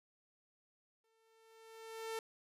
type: tone with exponential growth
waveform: sawtooth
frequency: 447.9 Hz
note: A4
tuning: 31 cents sharp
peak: -34 dBFS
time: 1.04-2.19 s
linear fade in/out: 2 ms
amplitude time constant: 250 ms
effects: resampled to 32000 Hz